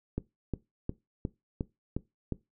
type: click train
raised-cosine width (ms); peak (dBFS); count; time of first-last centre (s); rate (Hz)
3; -18; 7; 0.18-2.323; 2.8
effects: noise-tail reverb RT60 0.2 s tail -19 dB re dry